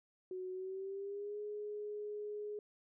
sine tone with pitch glide, 370 to 417.7 Hz, F#4 to G#4, 0 to +10 cents, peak -40 dBFS, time 0.31-2.59 s, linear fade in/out 2 ms, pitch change +210 cents, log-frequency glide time 0.52-1.39 s, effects none

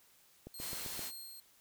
click train, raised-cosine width 2 ms, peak -33 dBFS, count 5, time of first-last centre 0.47-0.993 s, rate 7.65 Hz
10% pulse tone with tremolo, 4217 Hz, C8, 13 cents sharp, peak -38 dBFS, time 0.54-1.4 s, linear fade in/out 2 ms, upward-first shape sine, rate 2.1 Hz, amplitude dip 40%
white noise, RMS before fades -43 dBFS, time 0.58-1.12 s, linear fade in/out 50 ms
effects white hiss -66 dBFS RMS until 1.6 s

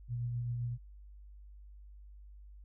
sine tone with tremolo, 120.5 Hz, B2, 42 cents flat, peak -32 dBFS, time 0.08-0.78 s, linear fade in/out 50 ms, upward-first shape triangle, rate 7.6 Hz, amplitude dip 30%, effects added 50 Hz sine -50 dBFS peak until 2.64 s

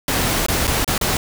pink noise with dropouts, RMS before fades -19 dBFS, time 0.08-1.17 s, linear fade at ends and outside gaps 2 ms, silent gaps 0.464-0.484 / 0.671-0.676 / 0.846-0.877 / 0.979-1.012 s, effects none

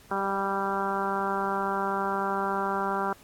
harmonic tone with a mistuned harmonic, 196 Hz, G3, in tune, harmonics 1 / 2 / 3 / 4 / 5 / 6 / 7 / 8, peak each -35 / -33 / -37 / -32 / -32 / -35 / -33 / -40 dBFS, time 0.11-3.13 s, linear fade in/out 2 ms, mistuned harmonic 3, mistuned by +17 cents, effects pink hiss -55 dBFS RMS until 3.23 s + AAC 64 kbps

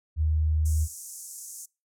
sine tone, 77.78 Hz, D#2, in tune, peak -21 dBFS, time 0.16-0.88 s, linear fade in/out 50 ms
pink high-pass noise, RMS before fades -38 dBFS, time 0.65-1.66 s, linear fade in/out 10 ms, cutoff 6200 Hz, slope 48 dB/octave
effects noise-tail reverb RT60 0.3 s tail -26 dB re dry + low-pass 11000 Hz 12 dB/octave

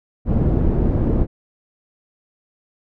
pink low-pass noise, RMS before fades -17 dBFS, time 0.25-1.27 s, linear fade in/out 50 ms, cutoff 340 Hz, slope 12 dB/octave, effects none

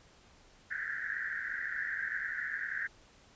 white band-pass noise, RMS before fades -37 dBFS, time 0.7-2.88 s, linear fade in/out 20 ms, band 1500 to 1900 Hz, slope 96 dB/octave, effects pink hiss -61 dBFS RMS until 3.35 s + resampled to 16000 Hz

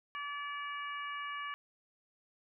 harmonic tone, 576 Hz, D5, 34 cents flat, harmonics 2 / 3 / 4 / 5, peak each -40 / -44 / -46 / -48 dBFS, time 0.15-1.54 s, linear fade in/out 0 ms, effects none

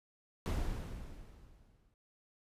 brown noise with exponential decay, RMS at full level -31 dBFS, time 0.46-1.94 s, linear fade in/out 0 ms, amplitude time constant 320 ms, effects resampled to 32000 Hz

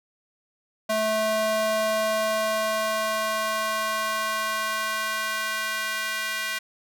square tone with high-pass filter sweep, 217.6 Hz, A3, 19 cents flat, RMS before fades -26 dBFS, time 0.89-6.59 s, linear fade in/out 10 ms, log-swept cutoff 510 to 1800 Hz, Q 1.7, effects none

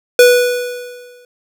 square tone with exponential decay, 491.1 Hz, B4, 10 cents flat, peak -3 dBFS, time 0.19-1.25 s, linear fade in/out 2 ms, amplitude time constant 230 ms, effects none

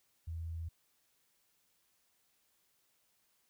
sine tone, 82.41 Hz, E2, in tune, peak -38 dBFS, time 0.27-0.69 s, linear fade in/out 10 ms, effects white hiss -75 dBFS RMS until 3.49 s

